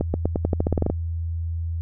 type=accelerating click train; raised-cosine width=2 ms; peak=-8 dBFS; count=13; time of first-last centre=0.01-0.9 s; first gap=130 ms; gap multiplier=0.89; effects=added 83 Hz sine -24 dBFS peak until 1.81 s